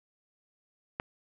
click, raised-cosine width 0.5 ms, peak -17 dBFS, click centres 0.999 s, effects none

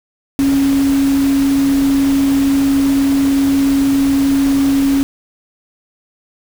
sine tone in noise, 275.2 Hz, C#4, 12 cents flat, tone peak -10 dBFS, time 0.39-5.03 s, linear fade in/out 0 ms, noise pink, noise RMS -26 dBFS, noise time 0.39-5.03 s, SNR +13 dB, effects none

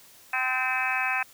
harmonic tone with a mistuned harmonic, 257 Hz, C4, 31 cents flat, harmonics 3 / 4 / 5 / 6 / 7 / 8 / 9 / 10, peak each -32 / -34 / -35 / -31 / -33 / -38 / -33 / -29 dBFS, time 0.33-1.23 s, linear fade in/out 5 ms, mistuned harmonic 6, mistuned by +19 cents, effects white hiss -53 dBFS RMS until 1.33 s

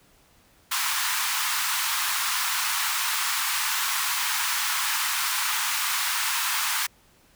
pink high-pass noise, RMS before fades -26 dBFS, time 0.71-6.87 s, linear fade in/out 10 ms, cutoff 920 Hz, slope 48 dB/octave, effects pink hiss -59 dBFS RMS until 7.35 s

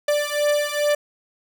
45% pulse beating tone pair, 587.3 / 589.7 Hz, D5 / D5, 0 / +7 cents, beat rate 2.4 Hz, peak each -22 dBFS, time 0.08-0.95 s, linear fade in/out 5 ms, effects none

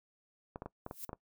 clicks, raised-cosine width 1 ms, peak -27 dBFS, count 7, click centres 0.559 / 0.621 / 0.66 / 0.864 / 0.911 / 1.093 / 1.131 s
violet noise with exponential growth, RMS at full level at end -39 dBFS, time 0.85-1.05 s, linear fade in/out 5 ms, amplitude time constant 43 ms
effects noise-tail reverb RT60 0.1 s tail -20 dB re dry

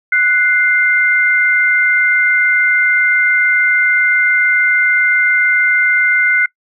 sine tone pair together, 1480 / 2093 Hz, F#6 / C7, 0 / 0 cents, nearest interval tritone, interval 600 cents, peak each -12 dBFS, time 0.12-6.46 s, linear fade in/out 5 ms, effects noise-tail reverb RT60 0.1 s tail -23 dB re dry

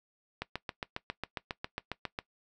click train, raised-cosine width 0.3 ms, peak -18 dBFS, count 14, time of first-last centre 0.42-2.189 s, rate 7.35 Hz, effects noise-tail reverb RT60 0.1 s tail -19 dB re dry

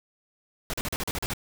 pink noise bursts, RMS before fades -30 dBFS, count 9, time 0.7-1.335 s, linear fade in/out 0 ms, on 35 ms, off 40 ms, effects none

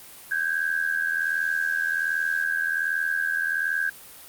sine tone pair together, 1551.7 / 1633 Hz, G6 / G#6, -18 / -30 cents, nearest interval minor second, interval 88 cents, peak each -26 / -25 dBFS, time 0.31-3.9 s, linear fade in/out 5 ms, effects white hiss -45 dBFS RMS until 4.28 s + Opus 32 kbps

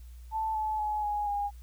sine tone with pitch steps, 880 / 863.4 / 847.1 / 831.1 / 815.4 Hz, A5 / A5 / G#5 / G#5 / G#5, 0 / -33 / +34 / +1 / -32 cents, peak -28 dBFS, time 0.31-1.51 s, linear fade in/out 50 ms, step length 240 ms, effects added 60 Hz sine -44 dBFS peak until 1.62 s + white hiss -64 dBFS RMS until 1.62 s

